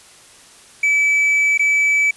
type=tone with dropouts; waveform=triangle; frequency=2300 Hz; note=D7; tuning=37 cents flat; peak=-11 dBFS; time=0.83-2.11 s; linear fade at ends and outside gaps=5 ms; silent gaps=1.577-1.593 s; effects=white hiss -45 dBFS RMS until 2.16 s + resampled to 24000 Hz